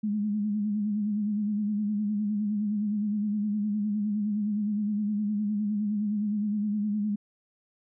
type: tone with vibrato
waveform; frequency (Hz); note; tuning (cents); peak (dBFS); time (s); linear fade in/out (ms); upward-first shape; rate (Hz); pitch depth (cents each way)
sine; 208.6; G#3; +8; -25; 0.03-7.16; 10; sine; 9.7; 53
effects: none